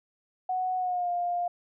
sine tone with pitch glide, 740 to 703.7 Hz, F#5 to F5, 0 to +13 cents, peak -26 dBFS, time 0.49-1.48 s, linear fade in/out 5 ms, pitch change -87 cents, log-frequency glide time 0.77-1.1 s, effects none

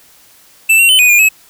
square tone with pitch steps, 2653 / 2741 / 3040 / 2482 / 2420 / 2574 Hz, E7 / F7 / F#7 / D#7 / D#7 / E7, +10 / -33 / +46 / -5 / -49 / -42 cents, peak -6 dBFS, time 0.69-1.29 s, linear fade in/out 10 ms, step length 100 ms, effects white hiss -45 dBFS RMS until 1.49 s

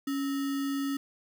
sine tone with sample-and-hold, 277.2 Hz, C#4, in tune, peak -28 dBFS, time 0.07-0.97 s, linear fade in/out 5 ms, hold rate 1575 Hz, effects none

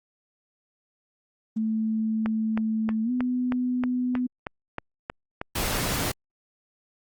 sine tone with pitch glide, 220 to 249.8 Hz, A3 to B3, 0 to +20 cents, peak -23 dBFS, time 1.56-4.27 s, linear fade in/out 10 ms, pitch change +220 cents, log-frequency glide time 3.03-3.11 s
click train, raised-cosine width 0.5 ms, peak -15 dBFS, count 12, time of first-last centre 2.26-5.73 s, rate 3.17 Hz
pink noise, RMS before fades -27 dBFS, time 5.55-6.12 s, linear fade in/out 10 ms
effects Opus 24 kbps

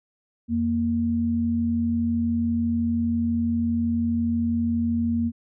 sine tone pair together, 87.31 / 233.1 Hz, F2 / A#3, 0 / 0 cents, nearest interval octave + perfect fourth, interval 1700 cents, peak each -29 / -21 dBFS, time 0.48-5.32 s, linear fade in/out 50 ms, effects none

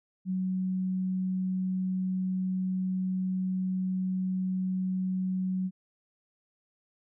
sine tone, 186.2 Hz, F#3, 11 cents sharp, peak -27 dBFS, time 0.25-5.71 s, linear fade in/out 50 ms, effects none

